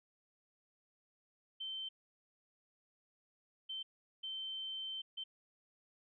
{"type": "tone bursts at uneven times", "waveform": "sine", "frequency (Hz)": 3100, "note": "G7", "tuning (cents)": -20, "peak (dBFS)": -40, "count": 4, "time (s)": [[1.6, 1.89], [3.69, 3.83], [4.23, 5.02], [5.17, 5.24]], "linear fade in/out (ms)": 10, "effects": []}